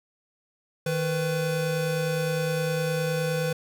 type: tone pair together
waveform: square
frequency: 156.76 / 500 Hz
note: D#3 / B4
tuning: +13 / +21 cents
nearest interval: octave + minor sixth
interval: 2008 cents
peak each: -28 / -28 dBFS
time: 0.86-3.53 s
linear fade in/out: 5 ms
effects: none